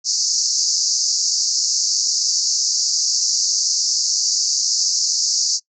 pink band-pass noise, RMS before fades -19 dBFS, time 0.04-5.6 s, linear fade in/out 50 ms, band 4600 to 6900 Hz, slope 96 dB/octave, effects noise-tail reverb RT60 0.1 s tail -23 dB re dry

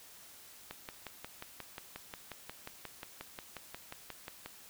click train, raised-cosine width 0.3 ms, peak -26 dBFS, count 22, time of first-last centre 0.71-4.46 s, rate 5.6 Hz, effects white hiss -55 dBFS RMS until 4.69 s

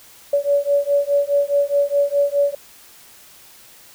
sine beating tone pair, 567 / 571.8 Hz, C#5 / D5, +39 / -46 cents, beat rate 4.8 Hz, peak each -18 dBFS, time 0.33-2.55 s, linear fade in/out 5 ms, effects white hiss -46 dBFS RMS until 3.94 s

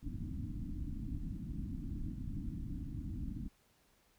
pink low-pass noise, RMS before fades -41 dBFS, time 0.02-3.49 s, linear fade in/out 20 ms, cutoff 310 Hz, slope 96 dB/octave, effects pink hiss -71 dBFS RMS until 4.18 s

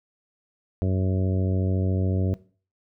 harmonic tone, 93.9 Hz, F#2, 26 cents sharp, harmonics 1 / 2 / 3 / 4 / 5 / 6 / 7, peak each -22 / -28 / -32 / -34 / -36 / -38 / -39 dBFS, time 0.82-2.34 s, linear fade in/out 0 ms, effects noise-tail reverb RT60 0.4 s tail -19 dB re dry

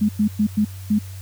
sine tone bursts at uneven times, 210.5 Hz, G#3, 24 cents sharp, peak -14 dBFS, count 5, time 0.01-0.09 / 0.19-0.28 / 0.39-0.47 / 0.57-0.65 / 0.9-0.99 s, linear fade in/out 10 ms, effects added 95 Hz sine -32 dBFS peak until 1.21 s + white hiss -45 dBFS RMS until 1.21 s

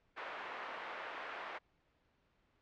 white band-pass noise, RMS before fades -45 dBFS, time 0.16-1.59 s, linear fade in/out 20 ms, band 560 to 1700 Hz, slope 12 dB/octave, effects pink hiss -75 dBFS RMS until 2.61 s + low-pass 3000 Hz 12 dB/octave

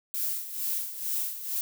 violet noise with tremolo, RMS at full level -29 dBFS, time 0.14-1.61 s, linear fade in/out 0 ms, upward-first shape sine, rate 2.2 Hz, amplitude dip 70%, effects none

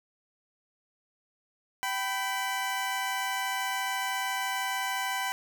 20% pulse tone pair together, 774 / 994.1 Hz, G5 / B5, -22 / +11 cents, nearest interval major third, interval 433 cents, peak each -27 dBFS, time 1.83-5.32 s, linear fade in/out 0 ms, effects none

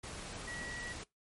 sine tone in noise, 1927 Hz, B6, 43 cents flat, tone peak -42 dBFS, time 0.47-0.93 s, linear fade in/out 10 ms, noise pink, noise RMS -45 dBFS, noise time 0.03-1.04 s, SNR 0 dB, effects noise-tail reverb RT60 0.2 s tail -23 dB re dry + MP3 48 kbps

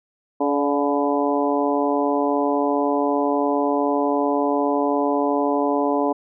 harmonic tone with a mistuned harmonic, 142.7 Hz, D3, 49 cents flat, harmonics 2 / 3 / 4 / 5 / 6 / 7, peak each -22 / -24 / -25 / -26 / -27 / -27 dBFS, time 0.4-6.13 s, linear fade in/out 10 ms, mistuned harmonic 4, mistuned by +38 cents, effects none

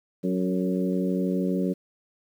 harmonic tone with a mistuned harmonic, 92.5 Hz, F#2, in tune, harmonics 2 / 3 / 4 / 5 / 6, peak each -25 / -29 / -31 / -33 / -35 dBFS, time 0.23-1.74 s, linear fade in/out 20 ms, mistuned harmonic 5, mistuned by -21 cents, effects 9-bit

